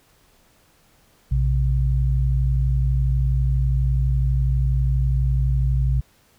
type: tone pair together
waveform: sine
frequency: 59.25 / 131.4 Hz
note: A#1 / C3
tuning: +29 / +8 cents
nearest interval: octave + major second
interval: 1379 cents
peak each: -18 / -21 dBFS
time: 1.31-6.01 s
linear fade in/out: 10 ms
effects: pink hiss -58 dBFS RMS until 6.38 s